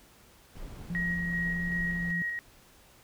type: noise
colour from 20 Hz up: brown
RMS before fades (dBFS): -42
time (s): 0.55-2.12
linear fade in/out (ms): 10
type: tone with vibrato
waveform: sine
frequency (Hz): 173.8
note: F3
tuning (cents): -8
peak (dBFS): -32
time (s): 0.9-2.22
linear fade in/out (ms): 0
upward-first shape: sine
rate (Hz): 1.5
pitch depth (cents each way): 10
type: tone with tremolo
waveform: sine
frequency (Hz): 1893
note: A#6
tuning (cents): +26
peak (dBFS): -29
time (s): 0.95-2.39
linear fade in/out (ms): 0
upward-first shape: square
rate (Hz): 2.6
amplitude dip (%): 30
effects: pink hiss -58 dBFS RMS until 3.03 s